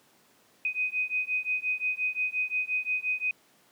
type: beating tone pair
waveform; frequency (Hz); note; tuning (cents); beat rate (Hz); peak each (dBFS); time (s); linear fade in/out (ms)
sine; 2500 / 2505.7; D#7 / D#7; +8 / +12; 5.7; -30; 0.65-3.31; 2
effects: pink hiss -62 dBFS RMS until 3.71 s + high-pass 200 Hz 12 dB/octave

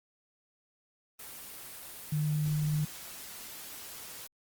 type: tone in noise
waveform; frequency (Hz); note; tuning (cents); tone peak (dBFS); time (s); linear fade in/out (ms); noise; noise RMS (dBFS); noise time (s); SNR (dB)
sine; 151.5; D#3; -46; -27; 2.12-2.85; 5; white; -45; 1.19-4.27; +15
effects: Opus 24 kbps

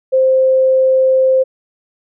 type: tone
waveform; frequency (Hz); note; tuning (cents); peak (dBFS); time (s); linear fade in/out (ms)
sine; 523.3; C5; 0; -8; 0.12-1.44; 20
effects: none

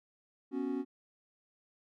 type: chord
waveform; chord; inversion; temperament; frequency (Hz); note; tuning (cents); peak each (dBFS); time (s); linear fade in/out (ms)
triangle; B suspended second; none; equal; 246.9 / 277.2 / 370; B3 / C#4 / F#4; 0 / 0 / 0; -36 / -33 / -37; 0.51-0.85; 50
effects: none

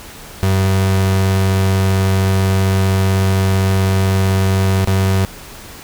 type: tone with dropouts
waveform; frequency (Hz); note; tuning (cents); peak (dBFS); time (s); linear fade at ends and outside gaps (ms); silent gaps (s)
35% pulse; 95.7; G2; -41; -10; 0.43-5.25; 0; 4.85-4.874
effects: pink hiss -35 dBFS RMS until 5.83 s

